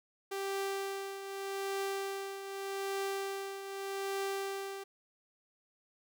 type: tone with tremolo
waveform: sawtooth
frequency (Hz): 392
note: G4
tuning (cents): 0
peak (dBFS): -29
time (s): 0.31-4.84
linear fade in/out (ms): 10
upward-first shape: triangle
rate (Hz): 0.83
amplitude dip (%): 65
effects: none